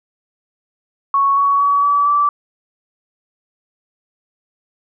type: tone with pitch steps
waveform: sine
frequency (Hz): 1108.7 / 1121.6 / 1134.6 / 1147.8 / 1161.1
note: C#6 / C#6 / C#6 / D6 / D6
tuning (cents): 0 / +20 / +40 / -40 / -20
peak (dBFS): -11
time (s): 1.14-2.29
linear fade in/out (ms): 2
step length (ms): 230
effects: none